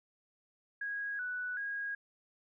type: tone with pitch steps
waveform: sine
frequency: 1648 / 1483 / 1640 Hz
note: G#6 / F#6 / G#6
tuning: -14 / +4 / -22 cents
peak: -35 dBFS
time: 0.81-1.95 s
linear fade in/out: 5 ms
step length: 380 ms
effects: none